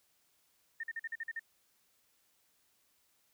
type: tone bursts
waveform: sine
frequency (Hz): 1818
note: A#6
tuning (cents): -44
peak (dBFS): -36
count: 8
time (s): 0.8-1.395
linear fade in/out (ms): 5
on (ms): 35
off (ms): 45
effects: white hiss -73 dBFS RMS until 3.33 s